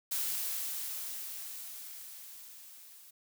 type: noise with level ramp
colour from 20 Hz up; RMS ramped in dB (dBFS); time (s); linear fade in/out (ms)
blue; -33 to -55; 0.11-3.11; 10
effects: none